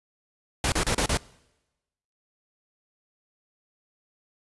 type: noise bursts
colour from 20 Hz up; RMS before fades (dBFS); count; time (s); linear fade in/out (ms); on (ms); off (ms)
pink; -24; 5; 0.64-1.173; 2; 81; 32
effects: noise-tail reverb RT60 1.0 s tail -23 dB re dry + resampled to 24000 Hz